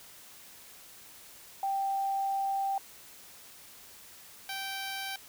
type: tone pair in turn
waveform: sine / 10% pulse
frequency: 784 / 779 Hz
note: G5 / G5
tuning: 0 / -11 cents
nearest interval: unison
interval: 11 cents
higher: first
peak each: -28 / -27 dBFS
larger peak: second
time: 1.63-2.78 / 4.49-5.16 s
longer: first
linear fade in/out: 2 ms
effects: white hiss -52 dBFS RMS until 5.28 s